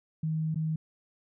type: tone with dropouts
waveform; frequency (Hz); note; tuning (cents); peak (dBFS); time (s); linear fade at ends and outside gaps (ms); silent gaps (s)
sine; 158; D#3; +27; -27; 0.23-0.76; 5; 0.545-0.557
effects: none